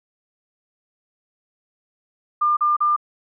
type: tone bursts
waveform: sine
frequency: 1200 Hz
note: D6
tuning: 37 cents sharp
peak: -15 dBFS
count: 3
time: 2.41-2.964 s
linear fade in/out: 10 ms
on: 160 ms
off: 37 ms
effects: none